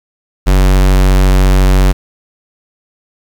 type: tone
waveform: square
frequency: 47.1 Hz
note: F#1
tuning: 32 cents sharp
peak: -6 dBFS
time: 0.46-1.93 s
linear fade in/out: 20 ms
effects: 7-bit